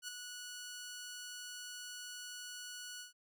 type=tone with ADSR envelope; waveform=10% pulse; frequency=1469 Hz; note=F#6; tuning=13 cents flat; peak=-31 dBFS; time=0.02-3.13 s; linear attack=63 ms; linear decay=5 ms; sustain=-6 dB; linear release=130 ms; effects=none